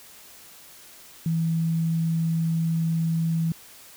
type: tone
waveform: sine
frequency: 163.9 Hz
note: E3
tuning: 10 cents flat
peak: -21 dBFS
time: 1.26-3.52 s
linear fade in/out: 2 ms
effects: white hiss -48 dBFS RMS until 3.96 s